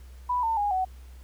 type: tone with pitch steps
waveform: sine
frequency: 987.8 / 900.6 / 821.1 / 748.6 Hz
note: B5 / A5 / G#5 / F#5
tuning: 0 / +40 / -20 / +20 cents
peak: -23 dBFS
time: 0.29-0.85 s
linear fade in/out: 10 ms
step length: 140 ms
effects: added 63 Hz sine -43 dBFS peak until 1.23 s + pink hiss -59 dBFS RMS until 1.23 s